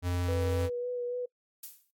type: tone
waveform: square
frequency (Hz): 88.8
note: F2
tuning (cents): +29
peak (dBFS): -29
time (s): 0.02-0.7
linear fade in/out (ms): 50
type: tone with vibrato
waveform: sine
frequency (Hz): 489.8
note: B4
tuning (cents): -14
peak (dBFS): -31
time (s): 0.28-1.26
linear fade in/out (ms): 10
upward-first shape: sine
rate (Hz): 3.6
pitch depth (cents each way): 19
type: noise with exponential decay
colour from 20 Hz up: violet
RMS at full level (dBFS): -37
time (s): 1.63-1.91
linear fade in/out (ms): 5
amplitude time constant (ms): 60
effects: noise-tail reverb RT60 0.1 s tail -24 dB re dry + AAC 64 kbps